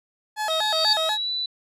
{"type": "tone with vibrato", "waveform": "30% pulse", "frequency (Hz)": 740, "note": "F#5", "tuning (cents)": 0, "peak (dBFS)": -21, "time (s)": [0.36, 1.18], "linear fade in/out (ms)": 50, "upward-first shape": "square", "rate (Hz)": 4.1, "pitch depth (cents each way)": 250}
{"type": "tone with exponential growth", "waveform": "sine", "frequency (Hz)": 4581, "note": "D8", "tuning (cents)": -44, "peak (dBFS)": -15, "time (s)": [0.37, 0.93], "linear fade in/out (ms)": 1, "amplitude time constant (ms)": 120}
{"type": "tone with pitch glide", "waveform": "sine", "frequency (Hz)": [3729, 3974], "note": ["A#7", "B7"], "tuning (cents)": [0, 10], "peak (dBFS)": -24, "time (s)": [0.5, 1.46], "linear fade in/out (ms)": 5, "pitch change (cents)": 110, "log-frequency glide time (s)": [0.96, 1.3]}
{"effects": ["low-pass 12000 Hz 12 dB/octave"]}